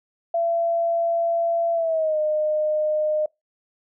sine tone with pitch glide, 675 to 611.9 Hz, E5 to D#5, +41 to -29 cents, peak -19 dBFS, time 0.34-3.26 s, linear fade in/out 5 ms, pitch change -170 cents, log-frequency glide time 1.73-2.19 s, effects noise-tail reverb RT60 0.2 s tail -25 dB re dry

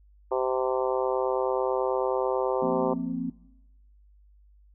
harmonic tone, 129.2 Hz, C3, 21 cents flat, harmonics 3 / 4 / 5 / 6 / 7 / 8 / 9, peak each -28 / -28 / -33 / -35 / -32 / -36 / -39 dBFS, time 0.31-2.94 s, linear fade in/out 10 ms
sine chord, F suspended fourth, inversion none, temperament equal, 174.61 / 233.1 / 261.6 Hz, F3 / Bb3 / C4, 0 / 0 / 0 cents, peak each -34 / -33 / -30 dBFS, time 2.62-3.3 s, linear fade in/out 5 ms
effects noise-tail reverb RT60 0.9 s tail -20 dB re dry + added 50 Hz sine -54 dBFS peak until 4.74 s

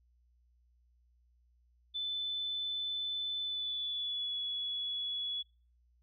sine tone with pitch glide, 3512 to 3388 Hz, A7 to G#7, -4 to +34 cents, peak -34 dBFS, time 1.94-5.43 s, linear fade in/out 20 ms, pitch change -62 cents, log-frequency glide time 3.42-4.37 s, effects noise-tail reverb RT60 0.4 s tail -26 dB re dry + added 60 Hz sine -66 dBFS peak until 6.02 s

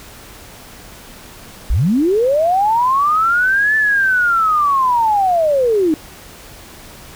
sine linear two-way sweep, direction up then down, 38 to 1760 to 297.9 Hz, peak -11 dBFS, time 1.7-5.94 s, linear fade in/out 0 ms, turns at 3.76 s, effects pink hiss -38 dBFS RMS until 7.15 s

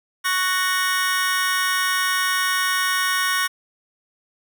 sawtooth chord, F# major, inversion second, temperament just, 1110 / 1480 / 1850 Hz, C#6 / F#6 / A#6, +2 / 0 / -14 cents, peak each -20 dBFS, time 0.24-3.48 s, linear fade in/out 20 ms, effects none

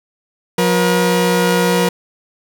sawtooth tone pair together, 179.46 / 479.1 Hz, F3 / A#4, +47 / +47 cents, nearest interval octave + perfect fourth, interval 1700 cents, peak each -11 dBFS, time 0.58-1.89 s, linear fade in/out 5 ms, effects none

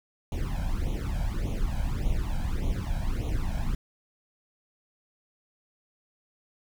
brown noise with flanger, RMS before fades -28 dBFS, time 0.32-3.75 s, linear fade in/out 2 ms, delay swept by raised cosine 0.3 to 1.3 ms, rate 1.7 Hz, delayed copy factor +0.95, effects none

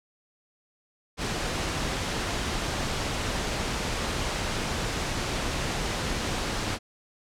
pink noise, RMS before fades -29 dBFS, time 1.17-6.79 s, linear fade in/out 50 ms, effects low-pass 7000 Hz 12 dB/octave

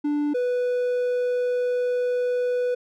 triangle tone pair in turn, 293.7 / 493.9 Hz, D4 / B4, 0 / 0 cents, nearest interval major sixth, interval 900 cents, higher second, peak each -19 / -19 dBFS, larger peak neither, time 0.04-0.34 / 0.34-2.75 s, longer second, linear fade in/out 10 ms, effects none

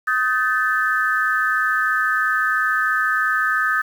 sine tone cluster, 1259 / 1536 / 1750 Hz, D#6 / G6 / A6, +20 / -36 / -10 cents, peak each -21 dBFS, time 0.07-3.82 s, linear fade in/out 10 ms, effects 7-bit

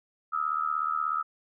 sine tone with amplitude modulation, 1286 Hz, E6, 43 cents flat, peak -22 dBFS, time 0.32-1.23 s, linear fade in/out 20 ms, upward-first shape sine, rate 76.6 Hz, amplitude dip 90%, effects none

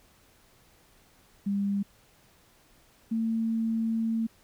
sine tone pair in turn, 200.1 / 225.4 Hz, G3 / A3, +36 / +42 cents, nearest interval major second, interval 206 cents, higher second, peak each -25 dBFS, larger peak neither, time 1.46-1.83 / 3.11-4.27 s, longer second, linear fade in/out 10 ms, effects pink hiss -61 dBFS RMS until 4.43 s

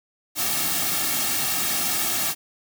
white noise with comb filter, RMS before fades -24 dBFS, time 0.35-2.35 s, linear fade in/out 50 ms, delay 2 ms, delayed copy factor -0.7, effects none

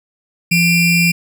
square ring-modulated tone, 1271 Hz, D#6, 36 cents sharp, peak -8 dBFS, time 0.51-1.12 s, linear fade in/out 10 ms, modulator 1100 Hz, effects none

